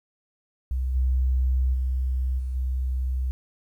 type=tone with level steps; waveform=sine; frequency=64.1 Hz; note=C2; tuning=35 cents flat; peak=-23 / -19 / -22 / -26 / -23 dBFS; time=0.71-3.31 s; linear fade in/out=0 ms; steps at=0.94 / 1.73 / 2.38 / 2.54 s; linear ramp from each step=20 ms; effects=10-bit